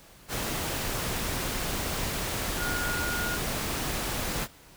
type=tone in noise; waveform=sine; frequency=1432 Hz; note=F6; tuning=43 cents sharp; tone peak=-31 dBFS; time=2.57-3.39 s; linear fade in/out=50 ms; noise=pink; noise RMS=-31 dBFS; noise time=0.28-4.48 s; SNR=-3 dB; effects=pink hiss -53 dBFS RMS until 4.76 s